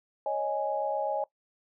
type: chord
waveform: sine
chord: C# suspended second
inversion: none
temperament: equal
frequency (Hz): 554.4 / 622.3 / 830.6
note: C#5 / D#5 / G#5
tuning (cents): 0 / 0 / 0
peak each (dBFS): -32 / -32 / -31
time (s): 0.26-1.24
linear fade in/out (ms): 2
effects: noise-tail reverb RT60 0.1 s tail -19 dB re dry